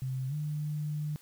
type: tone with pitch glide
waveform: sine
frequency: 130.81 to 150.26 Hz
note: C3 to D3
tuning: 0 to +40 cents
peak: -31 dBFS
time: 0.02-1.16 s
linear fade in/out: 0 ms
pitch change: +240 cents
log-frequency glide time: 0.28-0.34 s
effects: white hiss -59 dBFS RMS until 1.21 s